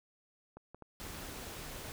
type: clicks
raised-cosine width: 1 ms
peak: -35 dBFS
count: 5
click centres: 0.57 / 0.746 / 0.823 / 1.066 / 1.388 s
type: noise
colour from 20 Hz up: pink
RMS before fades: -45 dBFS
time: 1-1.92 s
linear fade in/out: 0 ms
effects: none